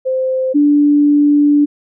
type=tone pair in turn; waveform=sine; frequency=520 / 291.8 Hz; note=C5 / D4; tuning=-11 / -11 cents; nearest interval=minor seventh; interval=1000 cents; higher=first; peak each=-13 / -7 dBFS; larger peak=second; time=0.05-0.54 / 0.54-1.66 s; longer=second; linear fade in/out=20 ms; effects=none